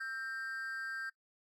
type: tone with amplitude modulation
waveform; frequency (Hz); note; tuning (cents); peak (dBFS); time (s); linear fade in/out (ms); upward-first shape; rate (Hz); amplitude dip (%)
triangle; 1575; G6; +8; -33; 0-1.1; 10; sine; 253; 75
effects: noise-tail reverb RT60 0.1 s tail -19 dB re dry